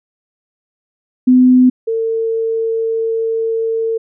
sine tone pair in turn, 253.2 / 451.2 Hz, B3 / A4, +43 / +44 cents, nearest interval minor seventh, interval 1001 cents, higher second, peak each -5 / -14 dBFS, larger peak first, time 1.27-1.7 / 1.87-3.98 s, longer second, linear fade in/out 10 ms, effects none

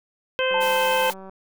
harmonic tone, 518 Hz, C5, 17 cents flat, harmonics 1 / 2 / 3 / 4 / 5 / 6, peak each -22 / -30 / -28 / -34 / -28 / -29 dBFS, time 0.39-1.1 s, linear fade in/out 0 ms
click train, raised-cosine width 1 ms, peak -28 dBFS, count 151, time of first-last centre 0.51-1.295 s, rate 191 Hz
sine tone, 888 Hz, A5, 16 cents sharp, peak -23 dBFS, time 0.54-1.11 s, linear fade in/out 2 ms
white high-pass noise, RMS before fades -34 dBFS, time 0.6-1.14 s, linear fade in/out 20 ms, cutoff 150 Hz, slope 24 dB/octave
effects none

